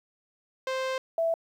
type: tone pair in turn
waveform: sawtooth / sine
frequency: 523.3 / 660.8 Hz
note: C5 / E5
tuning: 0 / +4 cents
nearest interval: major third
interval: 404 cents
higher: second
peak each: -24 / -23 dBFS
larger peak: second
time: 0.67-0.98 / 1.18-1.34 s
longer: first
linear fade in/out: 2 ms
effects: low-pass 5000 Hz 12 dB/octave + 10-bit